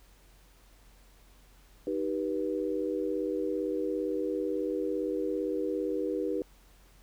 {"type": "chord", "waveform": "sine", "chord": "Eb augmented", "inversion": "none", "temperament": "just", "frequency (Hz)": [311.1, 388.9, 486.1], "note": ["Eb4", "G4", "B4"], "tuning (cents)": [0, -14, -28], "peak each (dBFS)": -33, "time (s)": [1.87, 6.42], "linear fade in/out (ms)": 2, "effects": ["added 45 Hz sine -57 dBFS peak until 7.02 s", "pink hiss -62 dBFS RMS until 7.02 s"]}